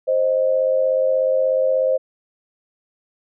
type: tone pair together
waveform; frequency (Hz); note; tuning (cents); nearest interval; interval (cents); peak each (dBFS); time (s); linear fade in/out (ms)
sine; 525.7 / 622.3; C5 / D#5; +8 / 0; minor third; 292; -16 / -21; 0.07-1.98; 20
effects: none